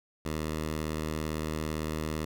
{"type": "tone", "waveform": "10% pulse", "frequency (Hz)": 77.8, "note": "D#2", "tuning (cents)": 0, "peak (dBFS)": -23, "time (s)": [0.25, 2.25], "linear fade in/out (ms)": 5, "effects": []}